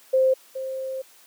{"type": "tone pair in turn", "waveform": "sine", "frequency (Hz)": [523.3, 527.2], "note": ["C5", "C5"], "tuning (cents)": [0, 13], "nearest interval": "unison", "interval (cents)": 13, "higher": "second", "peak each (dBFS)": [-15, -27], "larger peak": "first", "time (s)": [[0.13, 0.34], [0.55, 1.02]], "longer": "second", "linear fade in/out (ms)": 10, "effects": ["white hiss -53 dBFS RMS until 1.26 s", "high-pass 300 Hz 12 dB/octave"]}